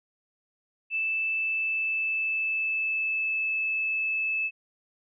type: tone with pitch glide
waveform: sine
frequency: 2637 to 2614 Hz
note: E7 to E7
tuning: 0 to -15 cents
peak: -25 dBFS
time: 0.9-4.51 s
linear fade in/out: 50 ms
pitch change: -15 cents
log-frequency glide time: 1.34-3.55 s
effects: none